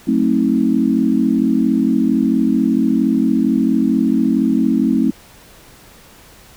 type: chord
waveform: sine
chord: F# diminished seventh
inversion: none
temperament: just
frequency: 185 / 222 / 266.4 / 319.7 Hz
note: F#3 / A3 / C4 / Eb4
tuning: 0 / +16 / +31 / +47 cents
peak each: -22 / -16 / -16 / -19 dBFS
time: 0.07-5.11 s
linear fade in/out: 10 ms
effects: pink hiss -44 dBFS RMS until 6.56 s